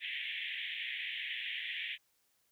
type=band-pass noise; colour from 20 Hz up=pink; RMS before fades=-40 dBFS; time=0-1.98 s; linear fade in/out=50 ms; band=1800 to 3500 Hz; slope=96 dB/octave; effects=white hiss -75 dBFS RMS until 2.51 s